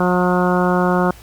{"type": "harmonic tone", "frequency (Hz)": 180, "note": "F#3", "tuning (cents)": -47, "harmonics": [1, 2, 3, 4, 5, 6, 7, 8], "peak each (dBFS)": [-17, -20, -22, -23, -24, -25, -25, -26], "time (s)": [0, 1.11], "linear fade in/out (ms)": 2, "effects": ["added 60 Hz sine -41 dBFS peak until 1.22 s", "pink hiss -44 dBFS RMS until 1.22 s"]}